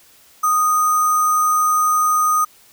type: tone with sample-and-hold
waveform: sine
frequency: 1239 Hz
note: D#6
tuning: 8 cents flat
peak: -13 dBFS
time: 0.43-2.45 s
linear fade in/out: 10 ms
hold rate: 7350 Hz
effects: white hiss -50 dBFS RMS until 2.72 s